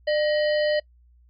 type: harmonic tone with a mistuned harmonic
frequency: 601 Hz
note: D5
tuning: 40 cents sharp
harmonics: 1 / 3 / 5 / 7 / 8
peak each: -20 / -30 / -34 / -37 / -38 dBFS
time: 0.07-0.8 s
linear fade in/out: 10 ms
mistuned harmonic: 3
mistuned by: +87 cents
effects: noise-tail reverb RT60 0.1 s tail -25 dB re dry + added 60 Hz sine -53 dBFS peak until 1.29 s